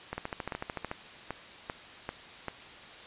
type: two click trains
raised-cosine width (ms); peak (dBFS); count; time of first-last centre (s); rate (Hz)
0.5; -19 / -19; 10 / 7; 0.18-0.847 / 0.13-2.483; 13.5 / 2.55
effects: white hiss -48 dBFS RMS until 3.06 s + resampled to 8000 Hz